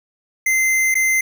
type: tone with dropouts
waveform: square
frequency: 2074 Hz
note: C7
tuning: 16 cents flat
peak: -15 dBFS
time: 0.46-1.21 s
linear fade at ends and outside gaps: 5 ms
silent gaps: 0.943-0.952 s
effects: none